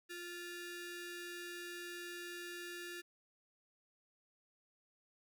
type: ring-modulated tone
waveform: sawtooth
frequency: 1046.5 Hz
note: C6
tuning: in tune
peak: -38 dBFS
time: 0.09-3.02 s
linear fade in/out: 20 ms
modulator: 696 Hz
effects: none